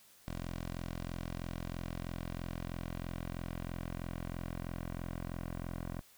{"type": "tone with low-pass filter sweep", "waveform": "10% pulse", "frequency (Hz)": 43.08, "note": "F1", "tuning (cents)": -23, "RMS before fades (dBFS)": -41, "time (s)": [0.28, 6.01], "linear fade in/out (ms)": 0, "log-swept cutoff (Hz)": [7400, 1800], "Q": 0.77, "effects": ["white hiss -62 dBFS RMS until 6.17 s"]}